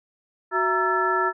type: tone cluster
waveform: sine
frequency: 371.2 / 666 / 930 / 1337 / 1733 Hz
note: F#4 / E5 / A#5 / E6 / A6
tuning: +6 / +18 / -4 / +24 / -27 cents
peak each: -26 / -31 / -26 / -23 / -27 dBFS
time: 0.51-1.33 s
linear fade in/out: 50 ms
effects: none

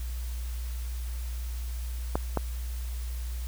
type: clicks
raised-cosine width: 1 ms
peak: -12 dBFS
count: 2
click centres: 2.155 / 2.373 s
effects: added 60 Hz sine -31 dBFS peak until 3.47 s + white hiss -48 dBFS RMS until 3.47 s

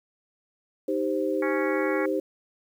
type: chord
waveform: sine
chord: C minor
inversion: first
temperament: equal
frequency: 311.1 / 392 / 523.3 Hz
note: Eb4 / G4 / C5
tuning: 0 / 0 / 0 cents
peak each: -28 dBFS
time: 0.88-2.2 s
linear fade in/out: 5 ms
type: harmonic tone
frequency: 277.2 Hz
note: C#4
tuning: in tune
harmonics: 3 / 4 / 5 / 6 / 7 / 8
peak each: -36 / -36 / -36 / -36 / -36 / -36 dBFS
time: 1.42-2.06 s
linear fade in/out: 5 ms
effects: 9-bit

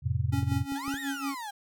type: chord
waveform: sine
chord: F major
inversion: none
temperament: just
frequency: 87.31 / 109.13 / 130.96 Hz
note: F2 / A2 / C3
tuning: 0 / -14 / +2 cents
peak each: -30 dBFS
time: 0.02-0.66 s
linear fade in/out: 50 ms
type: tone with tremolo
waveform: square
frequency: 276.8 Hz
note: C#4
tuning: 2 cents flat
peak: -30 dBFS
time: 0.32-1.35 s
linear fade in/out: 10 ms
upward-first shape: sine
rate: 5.5 Hz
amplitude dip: 80%
type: clicks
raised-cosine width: 3 ms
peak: -29 dBFS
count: 6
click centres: 0.336 / 0.429 / 0.519 / 0.721 / 0.88 / 0.941 s
type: exponential two-way sweep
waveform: 35% pulse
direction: up then down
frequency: 790 to 1905 to 790 Hz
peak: -34 dBFS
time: 0.75-1.51 s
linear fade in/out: 10 ms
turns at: 1 s
effects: none

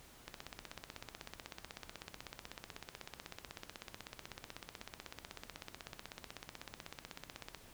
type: click train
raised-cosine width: 0.2 ms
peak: -27 dBFS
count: 118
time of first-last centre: 0.28-7.547 s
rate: 16.1 Hz
effects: pink hiss -59 dBFS RMS until 7.73 s

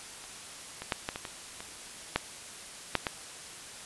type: clicks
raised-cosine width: 0.3 ms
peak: -30 / -21 / -11 / -15 / -19 / -21 / -24 / -9 / -8 / -13 dBFS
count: 10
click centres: 0.24 / 0.82 / 0.922 / 1.089 / 1.159 / 1.252 / 1.605 / 2.16 / 2.953 / 3.068 s
effects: white hiss -45 dBFS RMS until 3.85 s + resampled to 24000 Hz

